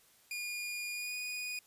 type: tone with pitch glide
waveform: sawtooth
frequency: 2432 to 2469 Hz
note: D#7 to D#7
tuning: -40 to -14 cents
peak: -34 dBFS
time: 0.31-1.59 s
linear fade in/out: 2 ms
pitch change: +26 cents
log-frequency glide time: 0.92-1.15 s
effects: white hiss -65 dBFS RMS until 1.66 s + resampled to 32000 Hz